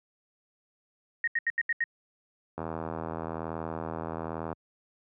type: tone bursts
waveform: sine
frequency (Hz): 1864.7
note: A#6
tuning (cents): 0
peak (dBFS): -24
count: 6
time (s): 1.24-1.84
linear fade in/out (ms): 2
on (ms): 35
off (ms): 78
type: click train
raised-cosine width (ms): 1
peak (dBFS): -20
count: 159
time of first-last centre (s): 2.58-4.528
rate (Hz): 81.1
effects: high-pass 80 Hz 12 dB/octave